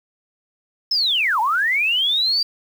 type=linear two-way sweep; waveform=sine; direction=down then up; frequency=5310 to 830.6 to 4739 Hz; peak=-16 dBFS; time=0.91-2.43 s; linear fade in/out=5 ms; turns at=1.4 s; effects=7-bit